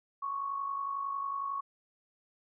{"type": "tone with amplitude modulation", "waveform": "sine", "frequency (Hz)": 1108.7, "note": "C#6", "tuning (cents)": 0, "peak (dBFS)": -30, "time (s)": [0.22, 1.61], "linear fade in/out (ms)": 10, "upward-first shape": "sine", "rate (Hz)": 51, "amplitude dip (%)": 55, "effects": []}